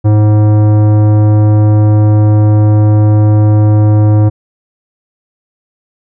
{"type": "tone with tanh clipping", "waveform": "sine", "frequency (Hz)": 105.9, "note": "G#2", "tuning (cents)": 34, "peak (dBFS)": -6, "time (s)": [0.04, 4.3], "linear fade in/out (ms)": 20, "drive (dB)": 15, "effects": []}